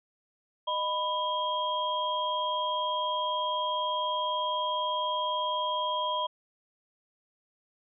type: tone cluster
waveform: sine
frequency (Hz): 616 / 992 / 3235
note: D#5 / B5 / G#7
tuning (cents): -17 / +7 / -46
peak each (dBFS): -34 / -29 / -34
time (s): 0.67-6.27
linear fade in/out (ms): 10
effects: none